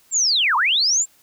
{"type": "linear two-way sweep", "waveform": "sine", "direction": "down then up", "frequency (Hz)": [7570, 880, 7570], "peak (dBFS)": -15, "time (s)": [0.11, 1.06], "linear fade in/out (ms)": 50, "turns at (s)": 0.56, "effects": ["white hiss -56 dBFS RMS until 1.22 s"]}